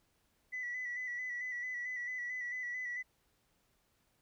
sine tone with vibrato, 1975.5 Hz, B6, in tune, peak -36 dBFS, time 0.52-3.03 s, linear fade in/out 20 ms, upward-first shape square, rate 4.5 Hz, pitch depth 29 cents each way, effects tanh soft clip ceiling -33 dBFS + pink hiss -75 dBFS RMS until 4.21 s

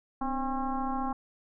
sine tone with frequency modulation, 531 Hz, C5, 25 cents sharp, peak -28 dBFS, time 0.21-1.13 s, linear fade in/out 5 ms, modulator 274 Hz, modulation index 2.2, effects none

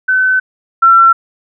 sine tone pair in turn, 1518 / 1352.4 Hz, F#6 / E6, +44 / +44 cents, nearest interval major second, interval 200 cents, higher first, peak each -8 / -3 dBFS, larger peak second, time 0.08-0.4 / 0.82-1.13 s, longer first, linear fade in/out 10 ms, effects none

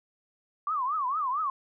sine tone with vibrato, 1130 Hz, C#6, 33 cents sharp, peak -26 dBFS, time 0.67-1.5 s, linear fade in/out 2 ms, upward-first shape triangle, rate 4.4 Hz, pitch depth 260 cents each way, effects none

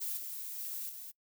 violet noise with level steps, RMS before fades -37 / -42 / -40 / -46 dBFS, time 0-1.12 s, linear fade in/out 20 ms, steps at 0.17 / 0.58 / 0.89 s, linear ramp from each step 5 ms, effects noise-tail reverb RT60 0.1 s tail -23 dB re dry

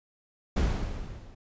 brown noise with level ramp, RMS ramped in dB -22 to -49 dBFS, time 0.56-1.35 s, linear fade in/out 10 ms, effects resampled to 16000 Hz

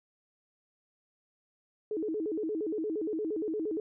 sine tone with vibrato, 370 Hz, F#4, in tune, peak -30 dBFS, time 1.91-3.8 s, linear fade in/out 2 ms, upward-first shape square, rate 8.6 Hz, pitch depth 250 cents each way, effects none

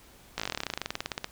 slowing click train, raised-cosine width 0.2 ms, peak -13 dBFS, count 25, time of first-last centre 0.38-1.244 s, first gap 17 ms, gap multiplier 1.06, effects pink hiss -55 dBFS RMS until 1.31 s

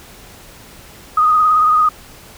sine tone with vibrato, 1244.5 Hz, D#6, in tune, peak -9 dBFS, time 1.17-1.89 s, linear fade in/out 5 ms, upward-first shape sine, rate 18 Hz, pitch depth 35 cents each way, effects pink hiss -40 dBFS RMS until 2.37 s

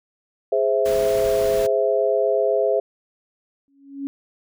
sine chord, Ab augmented, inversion none, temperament equal, 415.3 / 523.3 / 659.3 Hz, Ab4 / C5 / E5, 0 / 0 / 0 cents, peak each -21 dBFS, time 0.52-2.8 s, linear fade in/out 5 ms
pink noise, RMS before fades -33 dBFS, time 0.85-1.67 s, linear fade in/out 10 ms
sine tone with exponential growth, 277.5 Hz, C#4, 2 cents sharp, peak -22 dBFS, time 3.68-4.07 s, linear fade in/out 0 ms, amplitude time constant 83 ms
effects none

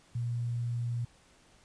sine tone with quantisation, 119.1 Hz, A#2, 38 cents sharp, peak -30 dBFS, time 0.15-1.05 s, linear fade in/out 5 ms, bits 10, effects pink hiss -62 dBFS RMS until 1.64 s + resampled to 22050 Hz

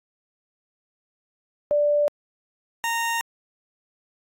sine / 20% pulse tone pair in turn, 587.3 / 925.3 Hz, D5 / A#5, 0 / -13 cents, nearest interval minor sixth, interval 787 cents, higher second, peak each -17 / -18 dBFS, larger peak first, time 1.71-2.08 / 2.84-3.21 s, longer neither, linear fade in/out 0 ms, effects AAC 48 kbps

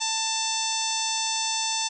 harmonic tone with a mistuned harmonic, 889 Hz, A5, 18 cents sharp, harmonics 1 / 2 / 3 / 4 / 5 / 6 / 7 / 8 / 9, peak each -31 / -41 / -35 / -32 / -34 / -33 / -30 / -36 / -37 dBFS, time 0-1.89 s, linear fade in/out 20 ms, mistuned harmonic 7, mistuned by -28 cents, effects none

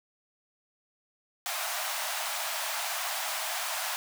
pink high-pass noise, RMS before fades -33 dBFS, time 1.46-3.96 s, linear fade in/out 0 ms, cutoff 610 Hz, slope 96 dB/octave, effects none

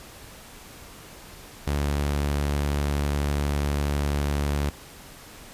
sawtooth tone, 72.1 Hz, D2, 31 cents flat, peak -19 dBFS, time 1.67-4.7 s, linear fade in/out 5 ms, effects pink hiss -45 dBFS RMS until 5.53 s + resampled to 32000 Hz

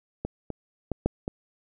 clicks, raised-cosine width 2 ms, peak -16 / -19 / -14 / -9 / -16 dBFS, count 5, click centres 0.25 / 0.503 / 0.917 / 1.06 / 1.279 s, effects none

